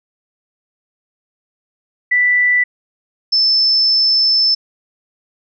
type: tone pair in turn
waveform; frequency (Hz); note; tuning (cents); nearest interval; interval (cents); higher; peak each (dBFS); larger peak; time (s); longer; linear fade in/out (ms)
sine; 1975.5 / 5274; B6 / E8; 0 / 0; octave + perfect fourth; 1700; second; -10; neither; 2.11-2.64 / 3.32-4.55; second; 10
effects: none